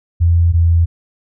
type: tone pair in turn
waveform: sine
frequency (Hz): 84.9 / 84.12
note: F2 / E2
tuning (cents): -48 / +36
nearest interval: unison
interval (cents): 16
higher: first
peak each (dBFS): -8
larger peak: neither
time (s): 0.2-0.53 / 0.53-0.86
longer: neither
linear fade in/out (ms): 20
effects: none